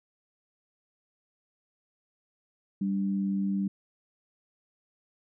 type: tone pair together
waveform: sine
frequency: 196 / 293.7 Hz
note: G3 / D4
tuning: 0 / 0 cents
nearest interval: perfect fifth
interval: 700 cents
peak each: -26 / -36 dBFS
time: 2.81-3.68 s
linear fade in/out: 5 ms
effects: none